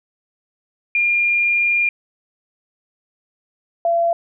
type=tone pair in turn; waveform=sine; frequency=2407 / 679 Hz; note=D7 / F5; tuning=+42 / -49 cents; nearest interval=octave + minor seventh; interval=2191 cents; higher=first; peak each=-14 dBFS; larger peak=neither; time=0.95-1.89 / 3.85-4.13 s; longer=first; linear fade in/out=2 ms; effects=none